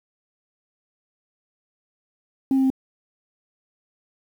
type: tone with pitch steps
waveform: sine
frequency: 268.1 / 265.9 / 263.8 Hz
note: C4 / C4 / C4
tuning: +42 / +28 / +14 cents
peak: -14 dBFS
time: 2.51-2.702 s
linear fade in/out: 2 ms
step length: 64 ms
effects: tanh soft clip ceiling -14 dBFS + 8-bit